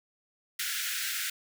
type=high-pass noise; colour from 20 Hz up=pink; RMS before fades=-33 dBFS; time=0.59-1.3 s; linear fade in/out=5 ms; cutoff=1400 Hz; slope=96 dB/octave; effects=none